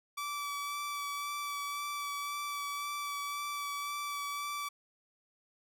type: tone with vibrato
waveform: sawtooth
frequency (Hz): 1154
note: D6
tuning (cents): -31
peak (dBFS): -32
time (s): 0.17-4.69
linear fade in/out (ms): 10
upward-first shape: sine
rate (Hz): 1.9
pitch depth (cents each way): 14
effects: none